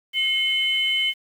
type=tone pair together; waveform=sine; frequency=2153 / 3045 Hz; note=C7 / F#7; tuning=+49 / +49 cents; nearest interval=tritone; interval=600 cents; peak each=-23 / -20 dBFS; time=0.13-1.14 s; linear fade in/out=50 ms; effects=tanh soft clip ceiling -12 dBFS + 8-bit